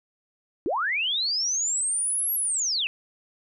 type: linear two-way sweep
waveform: sine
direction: up then down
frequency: 277.2 to 11630 to 2500 Hz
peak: -23 dBFS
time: 0.66-2.87 s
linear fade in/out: 0 ms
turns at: 2.34 s
effects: none